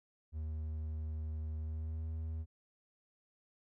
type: tone with pitch glide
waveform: triangle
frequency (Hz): 77.9 to 79.86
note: D#2 to D#2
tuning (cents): +3 to +46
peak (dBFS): -35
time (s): 0.32-2.46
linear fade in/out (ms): 50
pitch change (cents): +43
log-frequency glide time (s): 1.58-2.05
effects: none